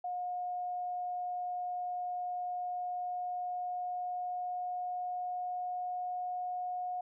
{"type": "tone with pitch glide", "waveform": "sine", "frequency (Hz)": [719, 724], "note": ["F#5", "F#5"], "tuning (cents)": [-50, -38], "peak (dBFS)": -34, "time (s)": [0.04, 7.01], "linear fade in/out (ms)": 5, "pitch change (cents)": 12, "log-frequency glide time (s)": [2.41, 6.32], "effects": []}